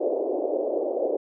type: band-pass noise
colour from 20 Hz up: white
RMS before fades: -26 dBFS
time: 0-1.17 s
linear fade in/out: 10 ms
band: 320 to 630 Hz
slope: 48 dB/octave
effects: none